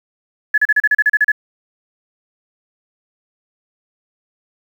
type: tone bursts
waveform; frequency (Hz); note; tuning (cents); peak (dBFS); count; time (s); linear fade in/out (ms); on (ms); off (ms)
sine; 1705; G#6; +45; -9; 11; 0.54-1.319; 5; 39; 35
effects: 7-bit